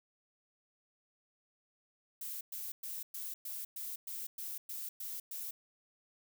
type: noise bursts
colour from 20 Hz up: violet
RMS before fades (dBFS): -42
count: 11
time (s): 2.21-5.51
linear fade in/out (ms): 5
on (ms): 200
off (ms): 110
effects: none